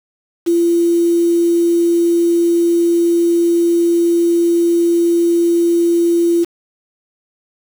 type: tone with quantisation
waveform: sine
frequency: 341 Hz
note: F4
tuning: 41 cents flat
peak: -10 dBFS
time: 0.46-6.45 s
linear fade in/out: 20 ms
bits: 5
effects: none